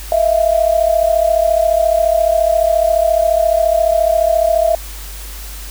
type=tone pair together; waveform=sine; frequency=641.6 / 676 Hz; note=E5 / E5; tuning=-47 / +43 cents; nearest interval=minor second; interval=90 cents; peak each=-13 / -13 dBFS; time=0.12-4.75 s; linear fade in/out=2 ms; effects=added 50 Hz sine -28 dBFS peak until 5.7 s + white hiss -33 dBFS RMS until 5.7 s